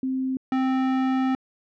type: tone pair in turn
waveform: sine / square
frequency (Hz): 261.6 / 261.6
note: C4 / C4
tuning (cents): 0 / 0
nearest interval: unison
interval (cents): 0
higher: neither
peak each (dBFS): -23 / -21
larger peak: second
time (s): 0.03-0.37 / 0.52-1.35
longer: second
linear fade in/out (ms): 2
effects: low-pass 2000 Hz 12 dB/octave